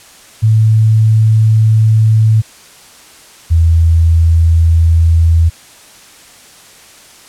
sine tone pair in turn, 110 / 82.41 Hz, A2 / E2, 0 / 0 cents, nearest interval perfect fourth, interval 500 cents, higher first, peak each -5 dBFS, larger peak neither, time 0.42-2.42 / 3.5-5.5 s, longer neither, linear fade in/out 20 ms, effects white hiss -39 dBFS RMS until 7.28 s + low-pass 10000 Hz 12 dB/octave

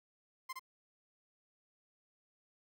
30% pulse tone with echo, 1045 Hz, C6, 2 cents flat, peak -37 dBFS, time 0.49-0.53 s, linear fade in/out 10 ms, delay 65 ms, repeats 1, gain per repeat -3 dB, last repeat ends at 0.595 s, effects 11-bit

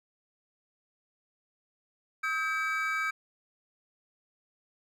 triangle tone cluster, 1277 / 1585 / 2291 Hz, D#6 / G6 / D7, +45 / +19 / -44 cents, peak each -31 dBFS, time 2.23-3.11 s, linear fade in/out 10 ms, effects none

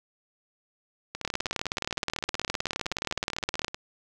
two click trains, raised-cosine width 0.2 ms, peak -16 / -10 dBFS, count 42 / 47, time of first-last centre 1.15-3.745 / 1.25-3.646 s, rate 15.8 / 19.2 Hz, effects none

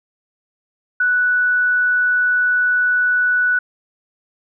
sine tone, 1480 Hz, F#6, in tune, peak -13 dBFS, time 1-3.59 s, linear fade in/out 5 ms, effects none

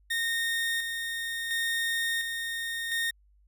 30% pulse tone with tremolo, 1843 Hz, A#6, 20 cents flat, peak -24 dBFS, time 0.1-3.11 s, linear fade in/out 10 ms, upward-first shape square, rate 0.71 Hz, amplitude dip 40%, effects added 50 Hz sine -59 dBFS peak until 3.47 s

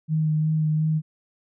sine tone with vibrato, 155.56 Hz, D#3, in tune, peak -19 dBFS, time 0.08-1.02 s, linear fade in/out 50 ms, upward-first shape sine, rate 2.8 Hz, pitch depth 17 cents each way, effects none

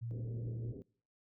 sine tone with vibrato, 116.54 Hz, A#2, in tune, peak -38 dBFS, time 0.01-0.73 s, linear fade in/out 20 ms, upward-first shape square, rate 19 Hz, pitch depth 9 cents each way
white low-pass noise, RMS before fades -49 dBFS, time 0.11-0.82 s, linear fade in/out 0 ms, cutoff 470 Hz, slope 48 dB/octave
effects noise-tail reverb RT60 0.5 s tail -24 dB re dry

